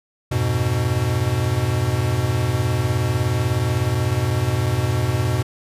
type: chord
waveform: square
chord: F diminished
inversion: none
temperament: equal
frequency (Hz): 87.31 / 103.83 / 123.47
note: F2 / Ab2 / Cb3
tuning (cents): 0 / 0 / 0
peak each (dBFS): -26 / -24 / -21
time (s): 0.31-5.43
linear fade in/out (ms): 10
effects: resampled to 32000 Hz